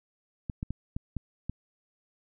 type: clicks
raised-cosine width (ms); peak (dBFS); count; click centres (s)
5; -20; 6; 0.498 / 0.629 / 0.706 / 0.965 / 1.167 / 1.496
effects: none